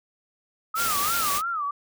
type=tone with vibrato; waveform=sine; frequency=1257 Hz; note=D#6; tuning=17 cents sharp; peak=-25 dBFS; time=0.74-1.71 s; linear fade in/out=5 ms; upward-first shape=sine; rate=3 Hz; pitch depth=180 cents each way
type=noise; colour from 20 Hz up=white; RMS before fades=-27 dBFS; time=0.75-1.42 s; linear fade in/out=50 ms
effects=none